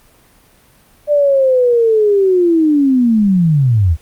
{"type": "linear sweep", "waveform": "sine", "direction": "down", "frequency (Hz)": [597, 73.42], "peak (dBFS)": -8, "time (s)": [1.07, 3.97], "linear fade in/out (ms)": 50, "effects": ["pink hiss -49 dBFS RMS until 4.01 s", "Opus 32 kbps"]}